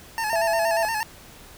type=tone with vibrato; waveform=25% pulse; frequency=880 Hz; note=A5; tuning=in tune; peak=-20 dBFS; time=0.18-1.03 s; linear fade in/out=0 ms; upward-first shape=square; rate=8.5 Hz; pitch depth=55 cents each way
type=tone; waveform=sine; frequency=667 Hz; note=E5; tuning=20 cents sharp; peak=-21 dBFS; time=0.33-0.85 s; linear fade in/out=0 ms
effects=pink hiss -46 dBFS RMS until 1.57 s